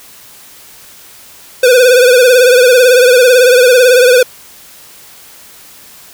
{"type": "tone with vibrato", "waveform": "square", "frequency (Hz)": 499.5, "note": "B4", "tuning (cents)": 20, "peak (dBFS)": -4, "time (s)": [1.63, 4.23], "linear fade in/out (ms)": 5, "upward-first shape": "triangle", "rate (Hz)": 18, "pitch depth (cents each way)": 87, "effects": ["white hiss -37 dBFS RMS until 6.13 s"]}